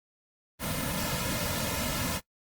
pink noise with comb filter, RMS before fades -31 dBFS, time 0.59-2.21 s, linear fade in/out 50 ms, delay 2.6 ms, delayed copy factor -0.9, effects noise-tail reverb RT60 0.1 s tail -21 dB re dry + Opus 32 kbps

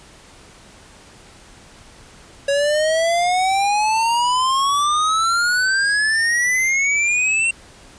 square exponential sweep, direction up, 554.4 to 2741 Hz, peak -16 dBFS, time 2.48-7.51 s, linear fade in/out 5 ms, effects pink hiss -45 dBFS RMS until 7.98 s + resampled to 22050 Hz

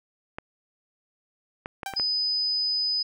clicks, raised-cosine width 0.5 ms, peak -18 dBFS, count 5, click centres 0.385 / 1.659 / 1.832 / 1.937 / 1.998 s
sawtooth tone with exponential decay, 784 Hz, G5, in tune, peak -24 dBFS, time 1.86-2.04 s, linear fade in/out 2 ms, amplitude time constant 39 ms
sine tone, 5000 Hz, D#8, 8 cents sharp, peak -23 dBFS, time 1.96-3.03 s, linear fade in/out 10 ms
effects none

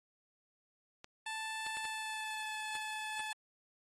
clicks, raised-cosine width 0.2 ms, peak -31 dBFS, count 6, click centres 1.044 / 1.666 / 1.77 / 1.853 / 2.753 / 3.195 s
15% pulse tone with pitch glide, 880 to 863.9 Hz, A5 to A5, 0 to -32 cents, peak -32 dBFS, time 1.26-3.33 s, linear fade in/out 5 ms, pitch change -32 cents, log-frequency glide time 1.78-2.54 s
effects AAC 32 kbps

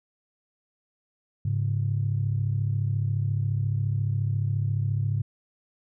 sine tone pair together, 103.83 / 138.17 Hz, G#2 / C#3, 0 / -5 cents, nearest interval perfect fourth, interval 495 cents, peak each -24 / -27 dBFS, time 1.45-5.22 s, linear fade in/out 5 ms, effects tanh soft clip ceiling -15 dBFS

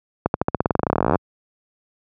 accelerating click train, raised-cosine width 1 ms, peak -3 dBFS, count 27, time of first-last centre 0.26-1.157 s, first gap 81 ms, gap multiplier 0.92, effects high-pass 80 Hz 12 dB/octave

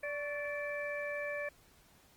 harmonic tone with a mistuned harmonic, 583 Hz, D5, 13 cents flat, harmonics 1 / 2 / 3 / 4, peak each -38 / -49 / -41 / -43 dBFS, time 0.03-1.49 s, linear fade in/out 5 ms, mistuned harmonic 2, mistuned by -62 cents, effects pink hiss -64 dBFS RMS until 2.16 s + Opus 24 kbps

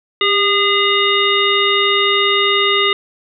harmonic tone with a mistuned harmonic, 408.5 Hz, G#4, 29 cents flat, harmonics 1 / 3 / 5 / 7 / 9, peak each -18 / -18 / -18 / -18 / -18 dBFS, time 0.21-2.93 s, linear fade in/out 2 ms, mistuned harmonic 1, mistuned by -42 cents, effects none

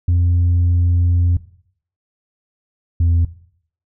sine tone pair in turn, 87.31 / 84.58 Hz, F2 / E2, 0 / +45 cents, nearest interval minor second, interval 55 cents, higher first, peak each -9 dBFS, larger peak neither, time 0.08-1.37 / 3-3.25 s, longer first, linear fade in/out 5 ms, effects noise-tail reverb RT60 0.6 s tail -18 dB re dry + tanh soft clip ceiling -10 dBFS

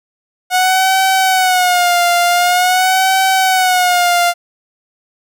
sawtooth tone with vibrato, 730 Hz, F#5, 24 cents flat, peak -6 dBFS, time 0.5-4.34 s, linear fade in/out 50 ms, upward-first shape sine, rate 0.46 Hz, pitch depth 79 cents each way, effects none

